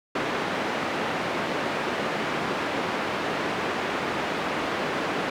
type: band-pass noise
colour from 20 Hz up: pink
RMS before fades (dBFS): -28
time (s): 0.15-5.3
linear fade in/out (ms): 5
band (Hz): 260 to 2400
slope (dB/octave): 12
effects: none